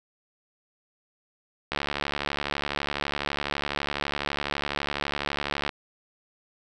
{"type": "click train", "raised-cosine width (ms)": 0.3, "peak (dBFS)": -11, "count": 287, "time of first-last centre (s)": [1.72, 5.692], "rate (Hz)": 72, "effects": []}